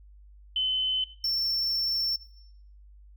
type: tone pair in turn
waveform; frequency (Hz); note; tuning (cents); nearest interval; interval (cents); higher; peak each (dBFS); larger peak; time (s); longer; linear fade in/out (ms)
sine / triangle; 3043 / 5412; F#7 / E8; +48 / +45; minor seventh; 997; second; -24; neither; 0.56-1.04 / 1.24-2.16; second; 2
effects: noise-tail reverb RT60 0.7 s tail -17 dB re dry + added 50 Hz sine -49 dBFS peak until 3.16 s